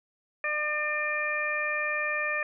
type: harmonic tone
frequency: 600 Hz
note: D5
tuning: 37 cents sharp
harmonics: 1 / 2 / 3 / 4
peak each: -35 / -35 / -30 / -31 dBFS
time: 0.44-2.43 s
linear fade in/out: 2 ms
effects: none